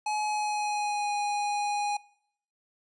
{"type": "tone with pitch glide", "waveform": "square", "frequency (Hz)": [847, 824.3], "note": ["G#5", "G#5"], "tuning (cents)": [34, -13], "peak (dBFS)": -28, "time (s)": [0.06, 1.97], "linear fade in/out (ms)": 5, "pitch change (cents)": -47, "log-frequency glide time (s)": [0.24, 1.13], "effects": ["noise-tail reverb RT60 0.7 s tail -23 dB re dry", "resampled to 22050 Hz"]}